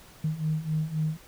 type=beating tone pair; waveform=sine; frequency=153.7 / 157.5 Hz; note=D#3 / D#3; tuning=-21 / +21 cents; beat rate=3.8 Hz; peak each=-30 / -27 dBFS; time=0.24-1.17 s; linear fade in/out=5 ms; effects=tanh soft clip ceiling -18 dBFS + pink hiss -52 dBFS RMS until 1.27 s